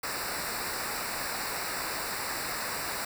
pink noise with comb filter, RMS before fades -34 dBFS, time 0.03-3.05 s, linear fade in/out 5 ms, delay 0.31 ms, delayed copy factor -0.85, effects none

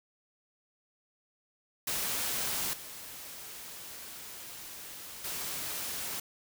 white noise with level steps, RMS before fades -33 / -45 / -37 dBFS, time 1.87-6.2 s, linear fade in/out 5 ms, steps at 2.73 / 5.24 s, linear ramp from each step 5 ms, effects none

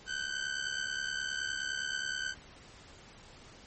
sawtooth ring-modulated tone, 1532 Hz, G6, 40 cents flat, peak -27 dBFS, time 0.06-2.35 s, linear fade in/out 50 ms, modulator 34.8 Hz, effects pink hiss -54 dBFS RMS until 3.66 s + MP3 32 kbps

